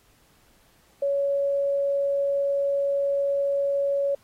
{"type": "tone", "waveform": "sine", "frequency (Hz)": 560, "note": "C#5", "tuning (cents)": 18, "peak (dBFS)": -21, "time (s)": [1.02, 4.15], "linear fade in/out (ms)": 5, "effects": ["pink hiss -61 dBFS RMS until 4.23 s", "AAC 48 kbps"]}